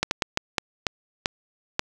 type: slowing click train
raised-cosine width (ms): 0.2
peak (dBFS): -4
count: 8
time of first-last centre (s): 0.03-1.794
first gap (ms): 81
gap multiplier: 1.37
effects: none